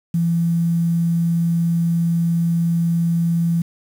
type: tone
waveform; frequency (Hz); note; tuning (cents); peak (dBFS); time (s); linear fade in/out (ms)
sine; 168.5; E3; +38; -15; 0.14-3.62; 5
effects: 7-bit